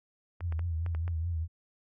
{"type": "tone with vibrato", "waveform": "sine", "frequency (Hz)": 83.3, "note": "E2", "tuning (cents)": 19, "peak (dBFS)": -29, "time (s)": [0.4, 1.48], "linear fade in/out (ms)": 50, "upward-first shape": "triangle", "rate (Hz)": 4.8, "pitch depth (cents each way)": 94}
{"type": "clicks", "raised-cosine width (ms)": 0.5, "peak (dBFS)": -29, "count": 6, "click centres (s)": [0.407, 0.524, 0.593, 0.863, 0.949, 1.079]}
{"effects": []}